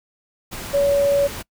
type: tone in noise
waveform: sine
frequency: 565 Hz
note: C#5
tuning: 33 cents sharp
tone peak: -14 dBFS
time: 0.73-1.28 s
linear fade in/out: 20 ms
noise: pink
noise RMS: -32 dBFS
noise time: 0.51-1.43 s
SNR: +15 dB
effects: noise-tail reverb RT60 0.1 s tail -24 dB re dry